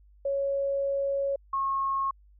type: tone pair in turn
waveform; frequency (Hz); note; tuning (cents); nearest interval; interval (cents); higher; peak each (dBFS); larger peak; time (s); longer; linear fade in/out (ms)
sine; 554.4 / 1086.6; C#5 / C#6; 0 / -35; octave; 1165; second; -25; neither; 0.25-1.36 / 1.53-2.11; first; 5
effects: added 50 Hz sine -54 dBFS peak until 2.39 s